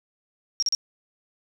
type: tone bursts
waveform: sine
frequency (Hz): 5588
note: F8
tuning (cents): 0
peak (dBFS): -20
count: 3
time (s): 0.6-0.749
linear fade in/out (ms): 0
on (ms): 25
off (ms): 37
effects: none